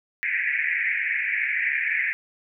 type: band-pass noise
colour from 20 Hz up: pink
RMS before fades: -25 dBFS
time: 0.23-2.13 s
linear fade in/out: 0 ms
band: 1700 to 2400 Hz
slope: 96 dB/octave
effects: none